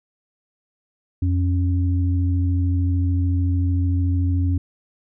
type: tone pair together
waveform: sine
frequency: 87.31 / 275.4 Hz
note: F2 / C#4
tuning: 0 / -11 cents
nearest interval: octave + minor sixth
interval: 1989 cents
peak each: -17 / -26 dBFS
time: 1.22-4.58 s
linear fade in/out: 5 ms
effects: none